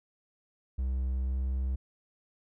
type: tone with pitch glide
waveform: triangle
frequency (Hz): 64.5 to 65.14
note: C2 to C2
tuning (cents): -24 to -7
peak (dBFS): -26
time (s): 0.78-1.76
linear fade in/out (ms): 10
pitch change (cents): +17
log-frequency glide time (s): 1.26-1.33
effects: none